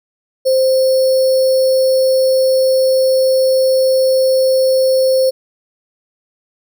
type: tone with sample-and-hold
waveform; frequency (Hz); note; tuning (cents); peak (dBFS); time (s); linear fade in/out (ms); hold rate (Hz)
sine; 523.3; C5; 0; -9; 0.45-5.31; 20; 4900
effects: none